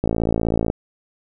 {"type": "click train", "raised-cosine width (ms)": 2, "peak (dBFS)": -6, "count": 38, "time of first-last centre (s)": [0.04, 0.701], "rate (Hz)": 56, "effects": []}